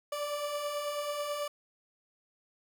30% pulse beating tone pair, 577 / 586.2 Hz, D5 / D5, -31 / -3 cents, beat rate 9.2 Hz, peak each -39 / -31 dBFS, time 0.12-1.48 s, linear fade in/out 5 ms, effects none

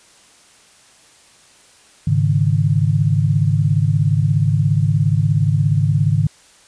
sine chord, Ab suspended fourth, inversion none, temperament equal, 103.83 / 138.59 / 155.56 Hz, Ab2 / Db3 / Eb3, 0 / 0 / 0 cents, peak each -17 dBFS, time 2.07-6.27 s, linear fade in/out 5 ms, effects white hiss -49 dBFS RMS until 6.67 s + resampled to 22050 Hz

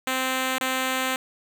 5% pulse tone with dropouts, 260 Hz, C4, 11 cents flat, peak -12 dBFS, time 0.07-1.16 s, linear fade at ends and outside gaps 2 ms, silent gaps 0.583-0.61 s, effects none

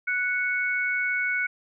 sine tone pair together, 1479.7 / 2217 Hz, F#6 / C#7, 0 / 0 cents, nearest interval perfect fifth, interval 700 cents, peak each -26 dBFS, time 0.07-1.47 s, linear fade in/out 10 ms, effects none

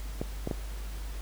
clicks, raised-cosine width 2 ms, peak -17 dBFS, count 3, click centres 0.215 / 0.474 / 0.512 s, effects added 50 Hz sine -35 dBFS peak until 1.21 s + pink hiss -48 dBFS RMS until 1.21 s

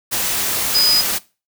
sine tone in noise, 4978 Hz, D#8, in tune, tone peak -11 dBFS, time 0.74-1.02 s, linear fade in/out 20 ms, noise white, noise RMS -20 dBFS, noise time 0.11-1.19 s, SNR +6 dB, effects noise-tail reverb RT60 0.3 s tail -20 dB re dry

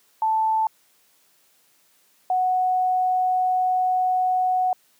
sine tone pair in turn, 880 / 738.4 Hz, A5 / F#5, 0 / -4 cents, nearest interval minor third, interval 304 cents, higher first, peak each -18 dBFS, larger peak neither, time 0.22-0.67 / 2.3-4.73 s, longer second, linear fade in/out 2 ms, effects white hiss -61 dBFS RMS until 4.99 s + high-pass 150 Hz 12 dB/octave

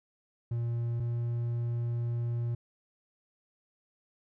triangle tone pair in turn, 117.8 / 118.42 Hz, A#2 / A#2, +19 / +28 cents, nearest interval unison, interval 9 cents, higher second, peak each -27 dBFS, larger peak neither, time 0.51-1 / 1-2.55 s, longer second, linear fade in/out 5 ms, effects none

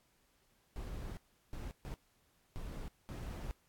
brown noise bursts at uneven times, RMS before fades -43 dBFS, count 5, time 0.76-1.17 / 1.53-1.71 / 1.85-1.94 / 2.56-2.88 / 3.09-3.51 s, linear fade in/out 0 ms, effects pink hiss -73 dBFS RMS until 3.68 s + AAC 64 kbps

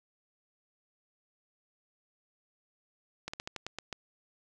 slowing click train, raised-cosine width 0.2 ms, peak -20 dBFS, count 8, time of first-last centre 3.28-3.927 s, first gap 55 ms, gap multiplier 1.17, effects none

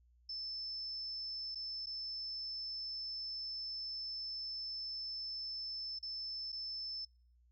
sine tone with dropouts, 5274 Hz, E8, in tune, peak -40 dBFS, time 0.29-7.05 s, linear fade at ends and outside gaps 5 ms, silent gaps 1.548-1.555 / 1.86-1.868 / 5.989-6.027 / 6.521-6.526 s, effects noise-tail reverb RT60 0.5 s tail -26 dB re dry + added 60 Hz sine -65 dBFS peak until 7.51 s

